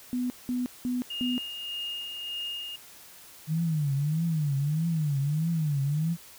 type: tone bursts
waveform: sine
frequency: 248.4 Hz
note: B3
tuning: 10 cents sharp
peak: -26 dBFS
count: 4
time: 0.13-1.38 s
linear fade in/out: 0 ms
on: 170 ms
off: 190 ms
type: tone with tremolo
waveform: sine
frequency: 2839 Hz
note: F7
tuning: 28 cents sharp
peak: -31 dBFS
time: 1.1-2.76 s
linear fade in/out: 5 ms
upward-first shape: sine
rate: 1.7 Hz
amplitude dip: 40%
type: tone with vibrato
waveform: sine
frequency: 151.9 Hz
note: D#3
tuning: 41 cents flat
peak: -24 dBFS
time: 3.47-6.17 s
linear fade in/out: 50 ms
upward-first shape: triangle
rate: 1.6 Hz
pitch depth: 200 cents each way
effects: white hiss -50 dBFS RMS until 6.38 s